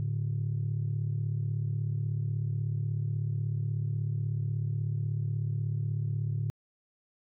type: tone pair together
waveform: sine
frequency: 108.55 / 144.9 Hz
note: A2 / D3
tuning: -23 / -23 cents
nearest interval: perfect fourth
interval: 500 cents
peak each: -29 / -31 dBFS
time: 0-6.5 s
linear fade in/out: 0 ms
effects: tanh soft clip ceiling -23 dBFS